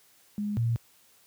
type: tone pair in turn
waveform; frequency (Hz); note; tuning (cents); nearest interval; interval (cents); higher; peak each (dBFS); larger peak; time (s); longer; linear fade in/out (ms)
sine; 207.1 / 116.23; G#3 / A#2; -5 / -5; minor seventh; 1000; first; -28 / -23; second; 0.38-0.57 / 0.57-0.76; neither; 0
effects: white hiss -61 dBFS RMS until 1.26 s + high-pass 60 Hz 12 dB/octave